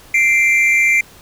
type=tone pair together; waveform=triangle; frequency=2088 / 2353 Hz; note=C7 / D7; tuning=-4 / +3 cents; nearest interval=major second; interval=207 cents; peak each=-11 dBFS; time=0.14-1.01 s; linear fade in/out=5 ms; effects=tanh soft clip ceiling -2 dBFS + pink hiss -43 dBFS RMS until 1.21 s